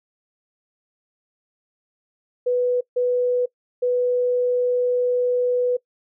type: tone bursts at uneven times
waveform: sine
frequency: 493.9 Hz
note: B4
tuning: in tune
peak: -17 dBFS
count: 3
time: 2.46-2.81 / 2.96-3.46 / 3.82-5.77 s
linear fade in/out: 10 ms
effects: noise-tail reverb RT60 0.1 s tail -22 dB re dry